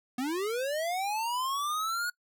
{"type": "linear sweep", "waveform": "square", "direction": "up", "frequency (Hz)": [240.6, 1460], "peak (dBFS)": -30, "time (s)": [0.18, 2.1], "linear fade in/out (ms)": 5, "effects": ["noise-tail reverb RT60 0.1 s tail -24 dB re dry"]}